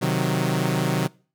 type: chord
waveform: sawtooth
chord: C diminished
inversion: none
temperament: equal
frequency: 130.81 / 155.56 / 185 Hz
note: C3 / Eb3 / Gb3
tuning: 0 / 0 / 0 cents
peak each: -21 dBFS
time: 0.01-1.08 s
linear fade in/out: 20 ms
effects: noise-tail reverb RT60 0.4 s tail -24 dB re dry